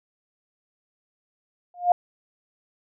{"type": "tone with exponential growth", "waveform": "sine", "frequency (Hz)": 709, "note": "F5", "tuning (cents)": 26, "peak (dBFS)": -10, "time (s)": [1.74, 1.92], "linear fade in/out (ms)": 2, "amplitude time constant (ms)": 39, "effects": []}